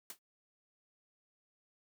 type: noise with exponential decay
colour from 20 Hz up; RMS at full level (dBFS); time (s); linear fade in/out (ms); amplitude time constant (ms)
white; -41; 0.1-0.19; 2; 18
effects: noise-tail reverb RT60 0.1 s tail -25 dB re dry + high-pass 150 Hz 12 dB/octave